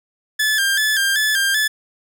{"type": "tone with vibrato", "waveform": "sawtooth", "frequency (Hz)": 1661.2, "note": "G#6", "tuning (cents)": 0, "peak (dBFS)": -12, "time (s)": [0.39, 1.68], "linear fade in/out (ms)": 10, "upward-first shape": "square", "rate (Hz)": 2.6, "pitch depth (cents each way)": 70, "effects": []}